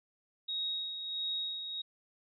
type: tone with tremolo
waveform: sine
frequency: 3774 Hz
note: A#7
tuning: 21 cents sharp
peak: -32 dBFS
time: 0.48-1.82 s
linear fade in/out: 10 ms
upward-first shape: sine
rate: 1.5 Hz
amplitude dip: 50%
effects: none